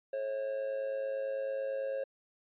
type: tone with amplitude modulation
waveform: triangle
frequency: 541 Hz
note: C#5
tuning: 42 cents flat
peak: -28 dBFS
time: 0.13-2.04 s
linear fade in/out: 5 ms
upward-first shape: sine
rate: 109 Hz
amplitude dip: 60%
effects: resampled to 8000 Hz